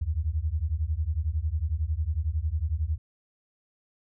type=beating tone pair; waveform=sine; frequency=72.9 / 83.9 Hz; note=D2 / E2; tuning=-12 / +31 cents; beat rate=11 Hz; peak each=-28 dBFS; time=0.01-2.98 s; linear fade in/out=10 ms; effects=none